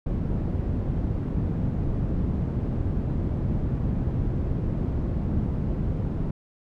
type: low-pass noise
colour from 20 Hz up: white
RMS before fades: -26 dBFS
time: 0.06-6.31 s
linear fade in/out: 5 ms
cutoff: 160 Hz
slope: 12 dB/octave
effects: none